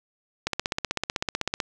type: click train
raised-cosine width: 0.2 ms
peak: -8 dBFS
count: 19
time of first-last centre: 0.47-1.602 s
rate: 15.9 Hz
effects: none